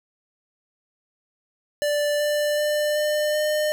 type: tone with pitch steps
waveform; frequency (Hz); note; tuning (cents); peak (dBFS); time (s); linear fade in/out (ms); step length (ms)
square; 587.3 / 592.1 / 596.9 / 601.7 / 606.6; D5 / D5 / D5 / D5 / D#5; 0 / +14 / +28 / +42 / -44; -21; 1.82-3.72; 0; 380
effects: none